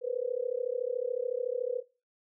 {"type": "tone with amplitude modulation", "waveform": "sine", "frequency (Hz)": 493.9, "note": "B4", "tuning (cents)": 0, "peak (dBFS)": -25, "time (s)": [0.01, 1.83], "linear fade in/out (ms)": 50, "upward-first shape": "sine", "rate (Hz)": 33.8, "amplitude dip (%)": 95, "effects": ["noise-tail reverb RT60 0.3 s tail -20 dB re dry"]}